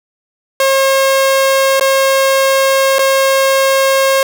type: tone with dropouts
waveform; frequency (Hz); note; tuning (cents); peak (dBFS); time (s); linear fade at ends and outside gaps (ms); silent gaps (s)
sawtooth; 539; C#5; -49; -5; 0.6-4.23; 2; 1.797-1.809 / 2.985-2.991
effects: none